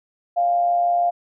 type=tone with amplitude modulation; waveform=sine; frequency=698.5 Hz; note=F5; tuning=in tune; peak=-14 dBFS; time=0.36-1.11 s; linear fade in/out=20 ms; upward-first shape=sine; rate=126 Hz; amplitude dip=40%; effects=none

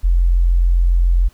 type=tone; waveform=sine; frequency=43.53 Hz; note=F1; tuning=5 cents flat; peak=-10 dBFS; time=0.03-1.29 s; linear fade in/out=20 ms; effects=pink hiss -53 dBFS RMS until 1.33 s

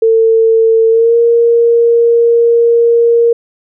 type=tone with pitch glide; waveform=sine; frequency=450 to 467.5 Hz; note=A4 to A#4; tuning=+39 to +5 cents; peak=-5 dBFS; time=0.02-3.33 s; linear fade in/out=5 ms; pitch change=+66 cents; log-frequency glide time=0.9-1.16 s; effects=none

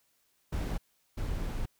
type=noise bursts at uneven times; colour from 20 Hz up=brown; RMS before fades=-33 dBFS; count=2; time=0.52-0.78 / 1.17-1.66 s; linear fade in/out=10 ms; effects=white hiss -72 dBFS RMS until 1.79 s

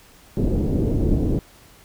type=low-pass noise; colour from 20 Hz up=pink; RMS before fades=-20 dBFS; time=0.37-1.39 s; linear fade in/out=0 ms; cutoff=440 Hz; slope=24 dB/octave; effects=pink hiss -50 dBFS RMS until 1.84 s

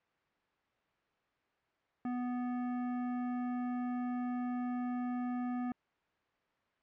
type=tone with hard clipping; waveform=sine; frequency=246.9 Hz; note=B3; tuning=in tune; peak=-36 dBFS; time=2.05-5.72 s; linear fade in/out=2 ms; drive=14 dB; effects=white hiss -75 dBFS RMS until 6.82 s + low-pass 2000 Hz 12 dB/octave

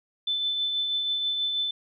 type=tone with tremolo; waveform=sine; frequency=3520 Hz; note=A7; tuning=in tune; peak=-23 dBFS; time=0.27-1.71 s; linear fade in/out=5 ms; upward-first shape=triangle; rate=6.2 Hz; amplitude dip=35%; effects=none

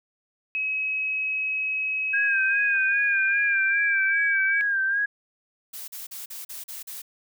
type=tone with pitch glide; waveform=sine; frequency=2556 to 2290 Hz; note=D#7 to D7; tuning=+46 to -44 cents; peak=-24 dBFS; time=0.55-4.61 s; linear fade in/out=0 ms; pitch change=-190 cents; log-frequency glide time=2.22-4.26 s
type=tone with vibrato; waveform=sine; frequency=1605 Hz; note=G6; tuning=40 cents sharp; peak=-21 dBFS; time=2.13-5.06 s; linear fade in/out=10 ms; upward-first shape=sine; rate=2.5 Hz; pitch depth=57 cents each way
type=noise bursts; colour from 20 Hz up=blue; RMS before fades=-37 dBFS; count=7; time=5.73-7.02 s; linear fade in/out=10 ms; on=150 ms; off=40 ms
effects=none

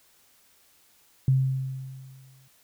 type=tone with exponential decay; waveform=sine; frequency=132.3 Hz; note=C3; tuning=20 cents sharp; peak=-16 dBFS; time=1.28-2.48 s; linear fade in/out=2 ms; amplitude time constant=260 ms; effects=white hiss -61 dBFS RMS until 2.63 s

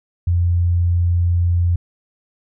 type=tone; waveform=sine; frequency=87 Hz; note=F2; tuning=6 cents flat; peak=-13 dBFS; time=0.27-1.76 s; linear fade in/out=5 ms; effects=none

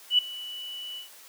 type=tone with ADSR envelope; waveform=sine; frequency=2960 Hz; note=F#7; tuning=in tune; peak=-15 dBFS; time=0.1-1.09 s; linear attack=86 ms; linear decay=5 ms; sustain=-20 dB; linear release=120 ms; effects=white hiss -50 dBFS RMS until 1.28 s + high-pass 400 Hz 12 dB/octave

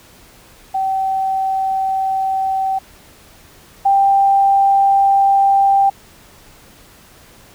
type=tone pair in turn; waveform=sine; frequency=769 / 788.3 Hz; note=G5 / G5; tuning=-33 / +9 cents; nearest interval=unison; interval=42 cents; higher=second; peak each=-15 / -9 dBFS; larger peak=second; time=0.74-2.79 / 3.85-5.9 s; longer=neither; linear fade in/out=10 ms; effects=pink hiss -45 dBFS RMS until 7.54 s

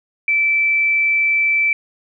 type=tone; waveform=sine; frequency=2324 Hz; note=D7; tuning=19 cents flat; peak=-13 dBFS; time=0.28-1.73 s; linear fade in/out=2 ms; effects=none

